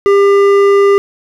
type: tone with hard clipping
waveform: sine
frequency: 399.5 Hz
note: G4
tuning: 33 cents sharp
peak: -7 dBFS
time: 0.06-0.98 s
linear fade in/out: 0 ms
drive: 10 dB
effects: none